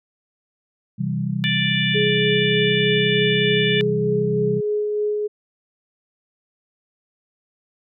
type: chord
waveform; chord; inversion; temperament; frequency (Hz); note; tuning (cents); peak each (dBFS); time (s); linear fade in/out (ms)
sine; C major; none; equal; 130.81 / 164.81 / 196; C3 / E3 / G3; 0 / 0 / 0; -25; 0.98-4.61; 20
type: harmonic tone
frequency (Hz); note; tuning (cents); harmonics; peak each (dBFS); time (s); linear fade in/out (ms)
587.3; D5; 0; 3 / 4 / 5 / 6; -25 / -25 / -25 / -25; 1.44-3.81; 0
type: tone with tremolo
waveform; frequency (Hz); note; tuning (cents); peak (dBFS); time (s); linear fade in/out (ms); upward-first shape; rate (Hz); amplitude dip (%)
sine; 419.3; G#4; +17; -18; 1.94-5.28; 20; sine; 3.3; 25
effects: none